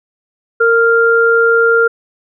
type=tone pair together; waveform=sine; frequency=460 / 1395.3 Hz; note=A#4 / F6; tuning=-23 / -2 cents; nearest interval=octave + perfect fifth; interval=1921 cents; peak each=-10 dBFS; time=0.6-1.88 s; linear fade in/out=10 ms; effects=none